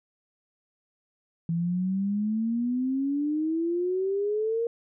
sine exponential sweep, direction up, 164.81 to 470 Hz, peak -24 dBFS, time 1.49-4.67 s, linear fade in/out 2 ms, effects none

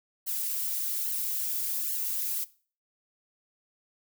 violet noise with flanger, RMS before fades -31 dBFS, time 0.26-2.45 s, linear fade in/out 20 ms, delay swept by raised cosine 0.81 to 5.31 ms, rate 1.2 Hz, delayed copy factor -0.7, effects noise-tail reverb RT60 0.4 s tail -19 dB re dry

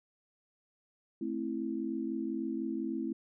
sine chord, A minor, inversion none, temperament just, 220 / 264 / 330 Hz, A3 / C4 / E4, 0 / +16 / +2 cents, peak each -38 / -37 / -36 dBFS, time 1.21-3.13 s, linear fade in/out 5 ms, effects none

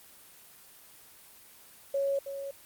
sine tone with echo, 554 Hz, C#5, 1 cent flat, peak -26 dBFS, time 1.94-2.19 s, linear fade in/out 5 ms, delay 320 ms, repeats 1, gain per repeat -9 dB, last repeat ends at 2.51 s, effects white hiss -54 dBFS RMS until 2.65 s + Opus 24 kbps

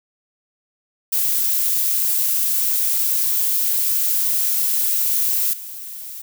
violet noise with level steps, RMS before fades -19 / -33 dBFS, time 1.12-6.22 s, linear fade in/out 10 ms, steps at 5.53 s, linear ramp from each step 5 ms, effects none

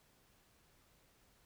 silence, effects pink hiss -70 dBFS RMS until 1.45 s

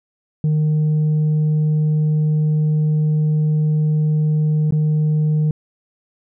sine tone with dropouts, 153.3 Hz, D#3, 25 cents flat, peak -11 dBFS, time 0.44-5.51 s, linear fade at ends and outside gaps 2 ms, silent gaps 4.708-4.723 s, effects tanh soft clip ceiling -13 dBFS

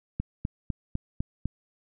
click train, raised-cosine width 5 ms, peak -16 dBFS, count 6, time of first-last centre 0.2-1.456 s, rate 3.98 Hz, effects none

